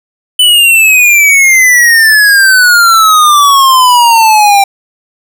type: exponential sweep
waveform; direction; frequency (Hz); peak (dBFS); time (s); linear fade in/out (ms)
square; down; 3012 to 784; -3; 0.39-4.64; 5
effects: none